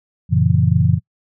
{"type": "chord", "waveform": "sine", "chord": "F# dominant seventh", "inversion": "none", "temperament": "just", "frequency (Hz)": [92.5, 115.62, 138.75, 166.5], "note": ["F#2", "A#2", "C#3", "E3"], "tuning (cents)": [0, -14, 2, 18], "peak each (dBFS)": -17, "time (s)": [0.29, 1], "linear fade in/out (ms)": 50, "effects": ["noise-tail reverb RT60 0.1 s tail -26 dB re dry"]}